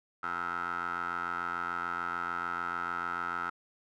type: tone with band-pass filter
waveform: 15% pulse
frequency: 86.8 Hz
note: F2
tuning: 10 cents flat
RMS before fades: -35 dBFS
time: 0.23-3.5 s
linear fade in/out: 5 ms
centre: 1300 Hz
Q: 8.8
effects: none